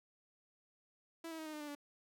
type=tone with pitch steps; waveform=sawtooth; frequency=329.9 / 322.7 / 315.7 / 308.9 / 302.2 / 295.6 / 289.2 Hz; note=E4 / E4 / D#4 / D#4 / D4 / D4 / D4; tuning=+1 / -37 / +25 / -12 / +50 / +11 / -27 cents; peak=-40 dBFS; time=1.24-1.751 s; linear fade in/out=5 ms; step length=73 ms; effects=none